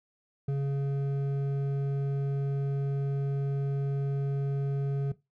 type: tone with hard clipping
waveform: sine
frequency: 139 Hz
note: C#3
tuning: 5 cents sharp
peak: -28 dBFS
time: 0.48-5.12 s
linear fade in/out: 5 ms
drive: 7 dB
effects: noise-tail reverb RT60 0.2 s tail -17 dB re dry